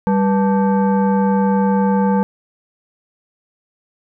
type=tone with frequency modulation; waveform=sine; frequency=196 Hz; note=G3; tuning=in tune; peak=-12 dBFS; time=0.07-2.23 s; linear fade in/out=0 ms; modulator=684 Hz; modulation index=0.84; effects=none